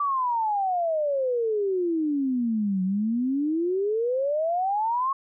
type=exponential two-way sweep; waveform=sine; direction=down then up; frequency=1174.7 to 183.4 to 1104 Hz; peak=-22 dBFS; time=0-5.13 s; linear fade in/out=5 ms; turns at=2.83 s; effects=none